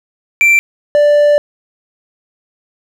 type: tone pair in turn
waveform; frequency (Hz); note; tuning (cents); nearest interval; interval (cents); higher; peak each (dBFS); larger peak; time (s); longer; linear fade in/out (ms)
triangle; 2349 / 587.2; D7 / D5; 0 / 0; 2 octaves; 2400; first; -4; neither; 0.41-0.59 / 0.95-1.38; second; 0
effects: none